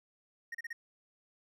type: tone bursts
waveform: triangle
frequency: 1864.7 Hz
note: A#6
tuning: in tune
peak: -36 dBFS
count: 4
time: 0.52-0.73 s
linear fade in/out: 5 ms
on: 27 ms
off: 34 ms
effects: none